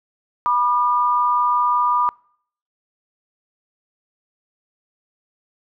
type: tone pair together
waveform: sine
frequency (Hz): 980 / 1205.3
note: B5 / D6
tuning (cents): -14 / +45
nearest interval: major third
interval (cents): 359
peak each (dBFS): -18 / -18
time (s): 0.46-2.09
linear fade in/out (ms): 0
effects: noise-tail reverb RT60 0.6 s tail -25 dB re dry